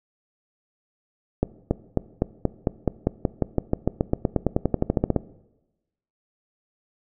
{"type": "accelerating click train", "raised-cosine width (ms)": 2, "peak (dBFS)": -6, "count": 27, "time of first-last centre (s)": [1.43, 5.163], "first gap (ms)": 280, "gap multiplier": 0.94, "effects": ["noise-tail reverb RT60 1.0 s tail -19 dB re dry"]}